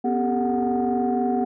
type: tone cluster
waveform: sine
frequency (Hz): 245.4 / 269.2 / 394.4 / 440.3 / 737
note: B3 / C4 / G4 / A4 / F#5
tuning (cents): -11 / +49 / +11 / +1 / -7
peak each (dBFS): -22 / -31 / -26 / -31 / -24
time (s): 0.04-1.45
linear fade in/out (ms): 10
effects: tanh soft clip ceiling -13 dBFS